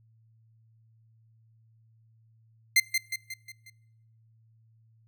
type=tone with echo; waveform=sawtooth; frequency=2085 Hz; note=C7; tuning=7 cents flat; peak=-14 dBFS; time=2.76-2.8 s; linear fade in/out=5 ms; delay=180 ms; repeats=5; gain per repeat=-6 dB; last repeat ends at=3.7 s; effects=noise-tail reverb RT60 0.9 s tail -23 dB re dry + added 112 Hz sine -59 dBFS peak until 5.07 s